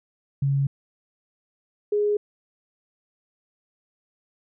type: tone pair in turn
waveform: sine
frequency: 138.59 / 415.3 Hz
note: C#3 / G#4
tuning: 0 / 0 cents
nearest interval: octave + perfect fifth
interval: 1900 cents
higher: second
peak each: -19 dBFS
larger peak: neither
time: 0.42-0.67 / 1.92-2.17 s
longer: neither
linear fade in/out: 5 ms
effects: none